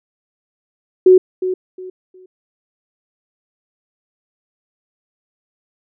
sine tone with echo, 370.2 Hz, F#4, 1 cent sharp, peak -4 dBFS, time 1.06-1.18 s, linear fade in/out 5 ms, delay 360 ms, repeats 3, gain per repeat -12 dB, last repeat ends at 2.26 s, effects none

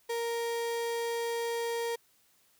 35% pulse tone, 466.2 Hz, A#4, in tune, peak -29 dBFS, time 0.09-1.96 s, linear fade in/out 10 ms, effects white hiss -67 dBFS RMS until 2.59 s

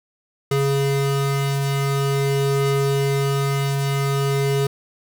square tone pair together, 138.72 / 415.7 Hz, C#3 / G#4, +2 / +2 cents, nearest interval octave + perfect fifth, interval 1900 cents, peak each -20 / -24 dBFS, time 0.51-4.67 s, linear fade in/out 5 ms, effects none

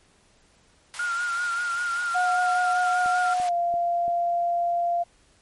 pink high-pass noise, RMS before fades -39 dBFS, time 0.94-3.49 s, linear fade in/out 0 ms, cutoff 870 Hz, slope 24 dB/octave
sine tone with vibrato, 1406 Hz, F6, 11 cents sharp, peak -24 dBFS, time 0.99-3.34 s, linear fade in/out 5 ms, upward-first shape sine, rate 5.1 Hz, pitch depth 39 cents each way
sine tone with pitch glide, 726 to 692.4 Hz, F#5 to F5, -33 to -15 cents, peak -21 dBFS, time 2.14-5.04 s, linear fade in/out 20 ms, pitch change -82 cents, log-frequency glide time 3.42-3.53 s
click train, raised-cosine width 2 ms, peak -29 dBFS, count 4, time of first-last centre 3.06-4.08 s, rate 2.94 Hz
effects pink hiss -60 dBFS RMS until 5.41 s + MP3 48 kbps

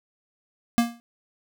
square tone with exponential decay, 235.1 Hz, A#3, 15 cents sharp, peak -14 dBFS, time 0.78-1 s, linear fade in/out 0 ms, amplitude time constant 46 ms, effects none

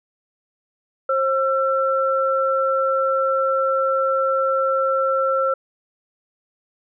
sine tone pair together, 533.8 / 1345 Hz, C5 / E6, +35 / +34 cents, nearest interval octave + major third, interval 1599 cents, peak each -19 / -20 dBFS, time 1.09-5.54 s, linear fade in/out 5 ms, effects none

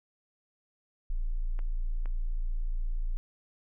sine tone, 28.45 Hz, A#0, 41 cents flat, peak -27 dBFS, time 1.1-3.17 s, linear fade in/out 0 ms
clicks, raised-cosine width 0.5 ms, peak -32 dBFS, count 2, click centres 1.591 / 2.058 s
effects none

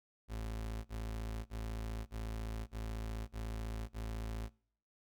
35% pulse tone bursts, 55 Hz, A1, in tune, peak -37 dBFS, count 7, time 0.28-4.498 s, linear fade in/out 50 ms, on 570 ms, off 38 ms, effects noise-tail reverb RT60 0.6 s tail -26 dB re dry

